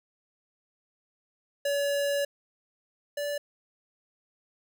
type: tone pair in turn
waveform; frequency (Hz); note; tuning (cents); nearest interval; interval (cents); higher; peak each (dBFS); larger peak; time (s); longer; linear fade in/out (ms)
square; 568 / 579.9; C#5 / D5; +42 / -22; unison; 36; second; -26 / -30; first; 1.65-2.25 / 3.17-3.38; first; 5
effects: none